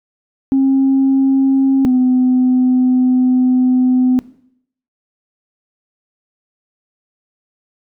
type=tone pair in turn; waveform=sine; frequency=268.9 / 253.8 Hz; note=C4 / B3; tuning=+47 / +47 cents; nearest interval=minor second; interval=100 cents; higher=first; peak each=-8 dBFS; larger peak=neither; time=0.52-1.85 / 1.85-4.19 s; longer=second; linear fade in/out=0 ms; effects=noise-tail reverb RT60 0.7 s tail -19 dB re dry + tanh soft clip ceiling -6 dBFS